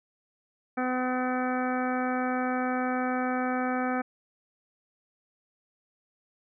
harmonic tone, 253.4 Hz, B3, 45 cents sharp, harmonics 1 / 2 / 3 / 4 / 5 / 6 / 7 / 8 / 9, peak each -29 / -34 / -32 / -45 / -35 / -37 / -41 / -50 / -42 dBFS, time 0.77-4.02 s, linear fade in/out 10 ms, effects none

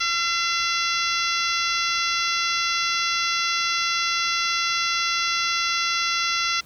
harmonic tone with a mistuned harmonic, 681 Hz, F5, 44 cents flat, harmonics 2 / 3 / 4 / 5 / 6 / 7 / 8 / 9, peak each -26 / -28 / -29 / -30 / -31 / -31 / -32 / -33 dBFS, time 0-6.61 s, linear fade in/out 10 ms, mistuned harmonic 9, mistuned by -17 cents, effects pink hiss -51 dBFS RMS until 6.65 s

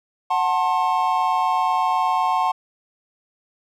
triangle chord, F# diminished, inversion none, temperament just, 740 / 888 / 1065.6 Hz, F#5 / A5 / C6, 0 / +16 / +31 cents, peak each -20 dBFS, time 0.3-2.52 s, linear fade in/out 10 ms, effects none

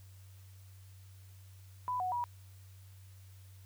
sine tone with pitch steps, 996 / 737 / 965 Hz, B5 / F#5 / B5, +14 / -7 / -40 cents, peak -32 dBFS, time 1.88-2.24 s, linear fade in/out 0 ms, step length 120 ms, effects added 95 Hz sine -52 dBFS peak until 3.65 s + white hiss -65 dBFS RMS until 3.65 s

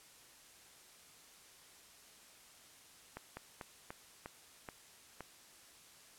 slowing click train, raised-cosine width 0.5 ms, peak -29 dBFS, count 7, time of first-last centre 3.17-5.207 s, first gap 200 ms, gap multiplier 1.21, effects white hiss -60 dBFS RMS until 6.18 s + low-pass 11000 Hz 12 dB/octave

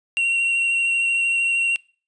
triangle tone with vibrato, 2743 Hz, F7, 32 cents flat, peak -16 dBFS, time 0.17-1.76 s, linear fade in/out 0 ms, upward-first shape sine, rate 13 Hz, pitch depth 15 cents each way, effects noise-tail reverb RT60 0.4 s tail -25 dB re dry + resampled to 22050 Hz

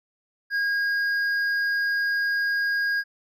triangle tone with hard clipping, 1632 Hz, G#6, 31 cents flat, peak -23 dBFS, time 0.5-3.04 s, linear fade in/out 50 ms, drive 8 dB, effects none

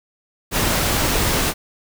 pink noise, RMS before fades -19 dBFS, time 0.51-1.54 s, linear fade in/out 50 ms, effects none

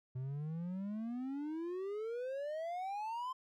triangle exponential sweep, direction up, 125.2 to 1046.5 Hz, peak -36 dBFS, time 0.15-3.33 s, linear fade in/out 10 ms, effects none

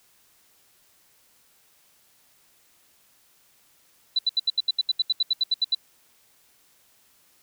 sine tone bursts, 3978 Hz, B7, 12 cents sharp, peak -18 dBFS, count 16, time 4.16-5.749 s, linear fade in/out 5 ms, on 29 ms, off 75 ms, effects white hiss -61 dBFS RMS until 7.42 s

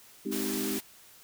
sine chord, Ab major seventh, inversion none, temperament equal with one note detuned, 207.7 / 258.9 / 311.1 / 392 Hz, Ab3 / C4 / Eb4 / G4, 0 / -18 / 0 / 0 cents, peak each -36 dBFS, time 0.25-0.79 s, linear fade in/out 10 ms
white noise, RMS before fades -36 dBFS, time 0.31-0.81 s, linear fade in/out 20 ms
effects white hiss -55 dBFS RMS until 1.23 s

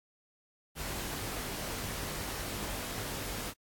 pink noise with comb filter, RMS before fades -38 dBFS, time 0.75-3.54 s, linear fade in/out 50 ms, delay 20 ms, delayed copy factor +0.55, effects AAC 64 kbps

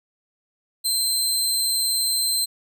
20% pulse tone, 4117 Hz, C8, 29 cents flat, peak -14 dBFS, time 0.84-2.46 s, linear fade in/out 20 ms, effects none

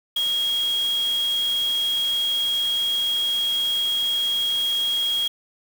sine tone in noise, 3278 Hz, G#7, 23 cents flat, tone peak -20 dBFS, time 0.16-5.28 s, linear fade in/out 5 ms, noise white, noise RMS -36 dBFS, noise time 0.16-5.28 s, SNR +13 dB, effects none

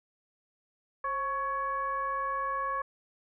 sine tone with frequency modulation, 1111 Hz, C#6, 4 cents sharp, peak -29 dBFS, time 1.04-2.82 s, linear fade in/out 5 ms, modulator 576 Hz, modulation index 0.66, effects none

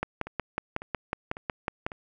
two click trains, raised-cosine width 0.5 ms, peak -13 / -24 dBFS, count 11 / 4, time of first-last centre 0.03-1.865 / 0.27-1.918 s, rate 5.45 / 1.82 Hz, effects none

